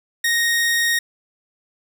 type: tone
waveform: sawtooth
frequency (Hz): 1864.7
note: A#6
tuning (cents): 0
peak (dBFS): -13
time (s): 0.24-0.99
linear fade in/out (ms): 5
effects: none